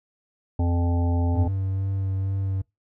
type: harmonic tone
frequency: 86.3 Hz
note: F2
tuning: 20 cents flat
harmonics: 1 / 3 / 5 / 7 / 9 / 10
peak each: -20 / -28 / -37 / -37 / -37 / -40 dBFS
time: 0.59-1.48 s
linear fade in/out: 5 ms
type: tone with vibrato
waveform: triangle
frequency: 96.6 Hz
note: G2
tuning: 25 cents flat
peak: -21 dBFS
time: 1.34-2.62 s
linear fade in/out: 10 ms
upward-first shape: sine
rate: 2.2 Hz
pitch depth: 15 cents each way
effects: noise-tail reverb RT60 0.2 s tail -25 dB re dry